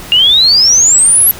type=exponential sweep; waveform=sine; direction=up; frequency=2794 to 11840 Hz; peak=-4 dBFS; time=0.12-1.31 s; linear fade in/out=0 ms; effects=pink hiss -29 dBFS RMS until 1.39 s